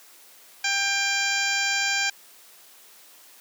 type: harmonic tone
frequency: 794 Hz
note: G5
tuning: 22 cents sharp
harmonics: 1 / 2 / 3 / 4 / 5 / 6 / 7 / 8 / 9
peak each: -33 / -27 / -27 / -32 / -35 / -32 / -33 / -36 / -32 dBFS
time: 0.64-2.1 s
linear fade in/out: 5 ms
effects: white hiss -51 dBFS RMS until 3.4 s + high-pass 300 Hz 12 dB/octave